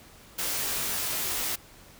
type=noise with comb filter; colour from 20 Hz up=white; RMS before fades=-30 dBFS; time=0.38-1.56 s; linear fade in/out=10 ms; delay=19 ms; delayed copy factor=-1; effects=pink hiss -52 dBFS RMS until 1.99 s